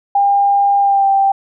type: tone with pitch glide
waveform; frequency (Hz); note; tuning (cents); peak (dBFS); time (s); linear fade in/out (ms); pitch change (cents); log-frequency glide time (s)
sine; 802 to 785; G5 to G5; +39 to +2; -9; 0.15-1.32; 5; -37; 0.79-1.09
effects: none